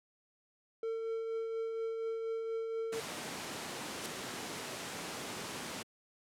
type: tone with tremolo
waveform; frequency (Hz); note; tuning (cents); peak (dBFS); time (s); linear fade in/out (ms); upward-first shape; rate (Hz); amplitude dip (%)
triangle; 451.4; A4; +44; -31; 0.83-3; 2; triangle; 4.2; 35
type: noise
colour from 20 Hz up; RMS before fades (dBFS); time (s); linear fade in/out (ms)
pink; -40; 2.92-5.83; 10
type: noise with exponential growth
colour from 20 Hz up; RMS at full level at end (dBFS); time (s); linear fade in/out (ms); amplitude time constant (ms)
white; -35; 3.97-4.06; 1; 18
effects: high-pass 200 Hz 12 dB/octave + low-pass 10000 Hz 12 dB/octave